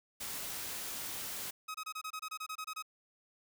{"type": "noise", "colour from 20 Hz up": "white", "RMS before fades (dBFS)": -41, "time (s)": [0.2, 1.51], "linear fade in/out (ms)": 10}
{"type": "tone bursts", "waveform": "sawtooth", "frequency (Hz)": 1268, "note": "D#6", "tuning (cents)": 32, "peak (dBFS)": -35, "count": 13, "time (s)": [1.68, 2.825], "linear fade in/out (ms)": 10, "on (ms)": 65, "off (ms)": 25}
{"effects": []}